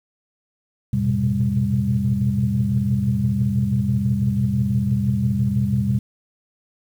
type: tone cluster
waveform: sine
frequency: 86.1 / 109.4 / 121.9 / 127.9 / 199.4 Hz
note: F2 / A2 / B2 / C3 / G3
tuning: -24 / -9 / -22 / -39 / +30 cents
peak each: -28 / -26 / -25 / -21 / -21 dBFS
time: 0.93-5.99 s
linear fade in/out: 5 ms
effects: tanh soft clip ceiling -7 dBFS + 8-bit